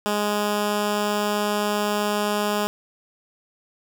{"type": "tone", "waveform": "10% pulse", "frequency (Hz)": 207.7, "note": "G#3", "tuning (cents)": 0, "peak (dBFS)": -13, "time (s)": [0.06, 2.67], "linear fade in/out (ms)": 0, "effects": []}